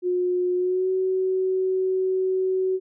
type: tone with pitch glide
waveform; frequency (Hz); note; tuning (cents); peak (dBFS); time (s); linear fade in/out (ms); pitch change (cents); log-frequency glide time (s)
sine; 360 to 375.3; F#4 to F#4; -47 to +25; -20; 0.02-2.8; 50; +72; 0.56-0.9
effects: none